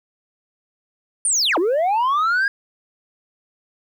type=linear two-way sweep; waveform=sine; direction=down then up; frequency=9490 to 311.1 to 1651 Hz; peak=-13 dBFS; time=1.25-2.48 s; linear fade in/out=2 ms; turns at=1.58 s; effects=tanh soft clip ceiling -15 dBFS + 9-bit